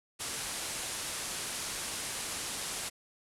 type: low-pass noise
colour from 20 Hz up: white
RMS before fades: -38 dBFS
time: 0.19-2.9 s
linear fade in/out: 20 ms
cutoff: 11000 Hz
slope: 48 dB/octave
effects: none